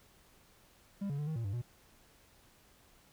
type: tone with pitch steps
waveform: triangle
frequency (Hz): 199.4 / 141.7 / 148 / 157.6 / 115.5 / 98.5 / 120.5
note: G3 / C#3 / D3 / D#3 / A#2 / G2 / B2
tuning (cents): +30 / +38 / +14 / +23 / -16 / +9 / -42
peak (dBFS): -32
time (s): 1.01-1.619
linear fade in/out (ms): 10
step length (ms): 87
effects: pink hiss -64 dBFS RMS until 3.12 s